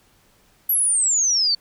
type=exponential sweep; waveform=sine; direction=down; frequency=11950 to 4435 Hz; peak=-16 dBFS; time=0.69-1.55 s; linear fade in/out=5 ms; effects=pink hiss -58 dBFS RMS until 1.6 s